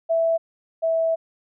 sine tone pair in turn, 659.3 / 654 Hz, E5 / E5, 0 / -14 cents, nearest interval unison, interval 14 cents, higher first, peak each -17 / -18 dBFS, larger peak first, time 0.09-0.38 / 0.82-1.16 s, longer second, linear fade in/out 20 ms, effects none

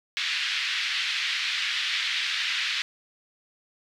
white band-pass noise, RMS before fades -28 dBFS, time 0.17-2.82 s, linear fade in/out 0 ms, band 1700 to 3900 Hz, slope 24 dB/octave, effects none

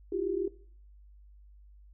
sine tone cluster, 327.7 / 355.1 / 394.5 Hz, E4 / F4 / G4, -10 / +29 / +11 cents, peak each -37 / -32 / -32 dBFS, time 0.12-0.48 s, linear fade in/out 5 ms, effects noise-tail reverb RT60 0.5 s tail -18 dB re dry + added 50 Hz sine -52 dBFS peak until 1.93 s

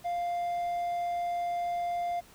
triangle tone, 698.5 Hz, F5, in tune, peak -27 dBFS, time 0.04-2.21 s, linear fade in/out 20 ms, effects pink hiss -56 dBFS RMS until 2.34 s

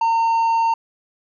triangle tone, 913 Hz, A#5, 36 cents flat, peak -13 dBFS, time 0.01-0.74 s, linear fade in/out 5 ms, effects resampled to 16000 Hz

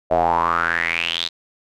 square tone with band-pass filter sweep, 42.13 Hz, E1, 38 cents sharp, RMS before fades -20 dBFS, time 0.1-1.29 s, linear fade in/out 20 ms, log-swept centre 620 to 4000 Hz, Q 7.3, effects none

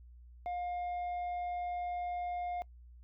triangle tone with tanh clipping, 710 Hz, F5, 28 cents sharp, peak -36 dBFS, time 0.46-2.62 s, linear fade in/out 0 ms, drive 9 dB, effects noise-tail reverb RT60 0.1 s tail -23 dB re dry + added 60 Hz sine -52 dBFS peak until 3.03 s

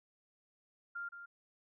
sine tone with echo, 1396.9 Hz, F6, in tune, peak -39 dBFS, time 0.95-1.09 s, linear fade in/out 10 ms, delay 170 ms, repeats 1, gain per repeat -8 dB, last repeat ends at 1.26 s, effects none

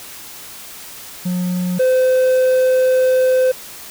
triangle tone pair in turn, 180.2 / 514 Hz, F#3 / C5, -45 / -31 cents, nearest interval octave + tritone, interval 1814 cents, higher second, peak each -15 / -9 dBFS, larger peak second, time 1.25-1.79 / 1.79-3.52 s, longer second, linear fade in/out 10 ms, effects white hiss -35 dBFS RMS until 3.9 s

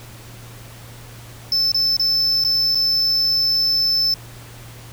triangle tone with dropouts, 5274 Hz, E8, in tune, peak -14 dBFS, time 1.52-4.14 s, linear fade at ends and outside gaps 1 ms, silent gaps 1.718-1.745 / 1.967-1.996 / 2.439-2.448 / 2.748-2.754 s, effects added 117 Hz sine -39 dBFS peak until 4.92 s + pink hiss -42 dBFS RMS until 4.92 s

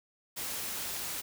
white noise, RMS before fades -37 dBFS, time 0.36-1.22 s, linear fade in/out 20 ms, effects none

